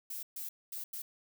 violet noise bursts at uneven times, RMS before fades -41 dBFS, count 4, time 0.1-0.23 / 0.36-0.49 / 0.72-0.84 / 0.93-1.02 s, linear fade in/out 5 ms, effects none

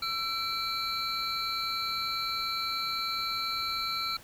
triangle tone cluster, 1340 / 2326 / 4050 / 4373 Hz, E6 / D7 / B7 / C#8, +28 / -17 / +43 / -24 cents, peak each -32 / -37 / -33 / -36 dBFS, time 0.02-4.17 s, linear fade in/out 5 ms, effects pink hiss -52 dBFS RMS until 4.23 s

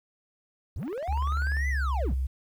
triangle linear two-way sweep, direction up then down, 52.7 to 2043 to 52.7 Hz, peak -29 dBFS, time 0.76-2.14 s, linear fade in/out 0 ms, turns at 1.69 s
click train, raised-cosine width 0.5 ms, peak -30 dBFS, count 16, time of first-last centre 0.83-1.569 s, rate 20.3 Hz
sine tone with pitch glide, 71 to 65.48 Hz, C#2 to C2, +42 to +2 cents, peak -25 dBFS, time 1.08-2.27 s, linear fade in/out 10 ms, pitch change -140 cents, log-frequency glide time 1.38-2.09 s
effects 10-bit

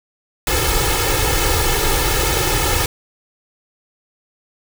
pink noise with comb filter, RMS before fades -17 dBFS, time 0.47-2.86 s, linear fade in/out 2 ms, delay 2.3 ms, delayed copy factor +0.95, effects none

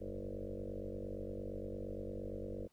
sine tone with frequency modulation, 273.6 Hz, C#4, 23 cents flat, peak -40 dBFS, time 0-2.68 s, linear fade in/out 20 ms, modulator 48.7 Hz, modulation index 5.8, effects pink hiss -75 dBFS RMS until 2.72 s

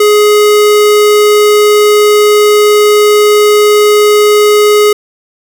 square tone, 418.5 Hz, G#4, 13 cents sharp, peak -4 dBFS, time 0-4.93 s, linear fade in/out 5 ms, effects none

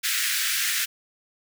pink high-pass noise, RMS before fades -25 dBFS, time 0.03-0.86 s, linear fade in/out 20 ms, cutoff 1500 Hz, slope 48 dB/octave, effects none

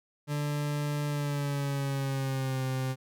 40% pulse tone with pitch glide, 146.83 to 130.81 Hz, D3 to C3, 0 to 0 cents, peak -28 dBFS, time 0.27-2.96 s, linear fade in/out 50 ms, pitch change -200 cents, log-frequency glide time 1.07-2.63 s, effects none

